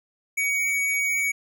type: tone with hard clipping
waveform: sine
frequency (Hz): 2251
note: C#7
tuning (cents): +26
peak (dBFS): -23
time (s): 0.37-1.32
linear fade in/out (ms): 10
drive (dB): 15
effects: none